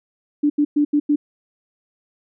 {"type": "tone bursts at uneven times", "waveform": "sine", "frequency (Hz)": 293.4, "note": "D4", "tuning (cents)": -2, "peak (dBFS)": -13, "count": 5, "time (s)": [[0.43, 0.5], [0.58, 0.65], [0.76, 0.85], [0.93, 1], [1.09, 1.16]], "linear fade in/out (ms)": 10, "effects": []}